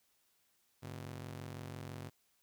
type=ring-modulated tone; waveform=sawtooth; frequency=123.47 Hz; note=B2; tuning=in tune; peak=-37 dBFS; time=0.82-2.1 s; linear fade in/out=20 ms; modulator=23 Hz; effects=white hiss -75 dBFS RMS until 2.42 s